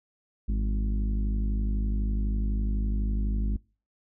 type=harmonic tone with a mistuned harmonic; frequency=52 Hz; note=G#1; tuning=3 cents sharp; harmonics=1 / 2 / 3 / 4 / 5 / 6 / 7; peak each=-24 / -39 / -44 / -35 / -42 / -49 / -51 dBFS; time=0.48-3.57 s; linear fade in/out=10 ms; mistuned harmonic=3; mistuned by=+97 cents; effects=noise-tail reverb RT60 0.4 s tail -26 dB re dry